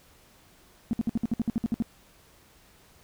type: tone bursts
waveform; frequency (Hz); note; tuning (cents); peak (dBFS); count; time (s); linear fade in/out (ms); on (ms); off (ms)
sine; 229.4; A#3; -28; -21; 12; 0.91-1.823; 0; 22; 59
effects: tanh soft clip ceiling -18 dBFS + pink hiss -58 dBFS RMS until 3.03 s